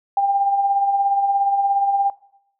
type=tone with tremolo; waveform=sine; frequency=796 Hz; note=G5; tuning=26 cents sharp; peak=-13 dBFS; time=0.17-2.1 s; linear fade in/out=2 ms; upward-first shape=sine; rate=17 Hz; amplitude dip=45%; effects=noise-tail reverb RT60 0.8 s tail -20 dB re dry